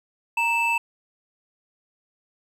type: tone pair together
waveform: triangle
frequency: 932.3 / 2640 Hz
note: A#5 / E7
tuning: 0 / +2 cents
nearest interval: octave + tritone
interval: 1802 cents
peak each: -22 / -20 dBFS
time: 0.37-0.78 s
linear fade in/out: 5 ms
effects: none